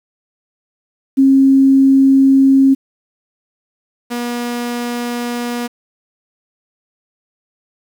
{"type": "tone pair in turn", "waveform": ["sine", "sawtooth"], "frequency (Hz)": [270, 240.5], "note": ["C#4", "B3"], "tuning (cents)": [-45, -46], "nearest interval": "major second", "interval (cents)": 201, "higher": "first", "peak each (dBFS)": [-6, -15], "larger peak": "first", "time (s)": [[1.17, 2.75], [4.1, 5.68]], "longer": "neither", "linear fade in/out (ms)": 20, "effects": ["7-bit"]}